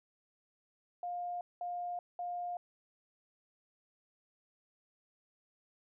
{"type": "tone bursts", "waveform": "sine", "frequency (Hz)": 707, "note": "F5", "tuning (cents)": 21, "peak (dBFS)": -36, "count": 3, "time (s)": [1.03, 2.57], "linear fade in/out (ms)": 2, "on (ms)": 380, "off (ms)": 200, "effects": []}